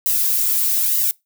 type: noise with flanger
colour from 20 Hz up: violet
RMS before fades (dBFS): -18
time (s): 0.06-1.11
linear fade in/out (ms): 0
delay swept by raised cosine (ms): 1 to 3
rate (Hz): 1.1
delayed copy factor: +0.8
effects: noise-tail reverb RT60 0.2 s tail -24 dB re dry